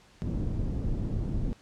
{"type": "low-pass noise", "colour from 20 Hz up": "pink", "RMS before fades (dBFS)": -30, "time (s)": [0.22, 1.53], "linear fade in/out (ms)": 0, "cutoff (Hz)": 230, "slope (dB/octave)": 12, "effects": ["pink hiss -58 dBFS RMS until 1.61 s", "low-pass 7000 Hz 12 dB/octave"]}